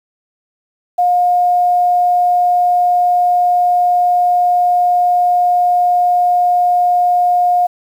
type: tone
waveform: sine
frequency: 713 Hz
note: F5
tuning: 36 cents sharp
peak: -9 dBFS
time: 0.98-7.67 s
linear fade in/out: 10 ms
effects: 7-bit